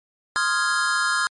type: chord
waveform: square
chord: F minor seventh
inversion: second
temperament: equal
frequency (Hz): 1046.5 / 1244.5 / 1396.9 / 1661.2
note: C6 / Eb6 / F6 / Ab6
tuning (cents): 0 / 0 / 0 / 0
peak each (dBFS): -29 / -28 / -24 / -25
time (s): 0.36-1.27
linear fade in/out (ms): 0
effects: MP3 48 kbps